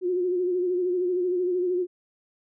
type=tone with vibrato; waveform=sine; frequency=360.5 Hz; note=F#4; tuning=45 cents flat; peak=-22 dBFS; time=0.01-1.87 s; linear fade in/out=50 ms; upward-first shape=sine; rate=13 Hz; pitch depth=49 cents each way; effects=none